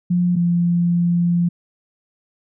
sine tone pair in turn, 176.9 / 173.06 Hz, F3 / F3, +23 / -15 cents, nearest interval unison, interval 38 cents, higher first, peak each -14 dBFS, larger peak neither, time 0.1-0.36 / 0.36-1.49 s, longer second, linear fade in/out 10 ms, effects none

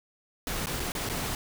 pink noise with dropouts, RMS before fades -32 dBFS, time 0.47-1.35 s, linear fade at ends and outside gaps 1 ms, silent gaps 0.659-0.669 / 0.797-0.801 / 0.92-0.951 / 1.09-1.097 s, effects none

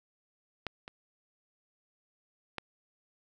clicks, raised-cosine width 0.3 ms, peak -18 / -27 / -19 dBFS, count 3, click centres 0.667 / 0.879 / 2.583 s, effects none

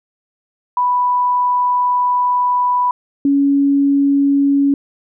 sine tone pair in turn, 987.8 / 280 Hz, B5 / C#4, 0 / +18 cents, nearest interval octave + minor seventh, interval 2182 cents, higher first, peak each -12 / -10 dBFS, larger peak second, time 0.77-2.91 / 3.25-4.74 s, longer first, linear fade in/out 2 ms, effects none

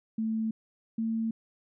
sine tone pair in turn, 221.5 / 224.9 Hz, A3 / A3, +12 / +38 cents, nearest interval unison, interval 26 cents, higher second, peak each -27 dBFS, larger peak neither, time 0.18-0.51 / 0.98-1.31 s, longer neither, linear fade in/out 5 ms, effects none

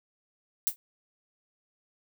violet noise with exponential decay, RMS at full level -22 dBFS, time 0.67-0.76 s, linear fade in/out 0 ms, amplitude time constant 19 ms, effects none

